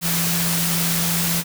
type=tone in noise; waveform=sine; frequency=169.5 Hz; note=E3; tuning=49 cents sharp; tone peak=-23 dBFS; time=0.01-1.44 s; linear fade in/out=50 ms; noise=white; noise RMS=-22 dBFS; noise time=0.01-1.44 s; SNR=-4 dB; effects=none